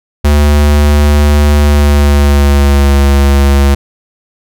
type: tone with pitch glide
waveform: square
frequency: 73.42 to 69.86 Hz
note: D2 to C#2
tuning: 0 to +14 cents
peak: -5 dBFS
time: 0.24-3.75 s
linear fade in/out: 10 ms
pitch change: -86 cents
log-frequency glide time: 1.56-2.93 s
effects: none